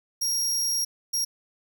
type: tone bursts at uneven times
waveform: sawtooth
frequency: 5610 Hz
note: F8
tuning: 7 cents sharp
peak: -21 dBFS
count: 2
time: 0.21-0.85 / 1.13-1.25 s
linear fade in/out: 10 ms
effects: none